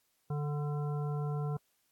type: harmonic tone with a mistuned harmonic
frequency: 146.8 Hz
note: D3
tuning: in tune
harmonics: 1 / 3 / 5 / 7 / 9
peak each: -32 / -42 / -46 / -49 / -51 dBFS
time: 0.3-1.57 s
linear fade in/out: 5 ms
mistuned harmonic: 9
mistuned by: +33 cents
effects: white hiss -75 dBFS RMS until 1.91 s + AAC 64 kbps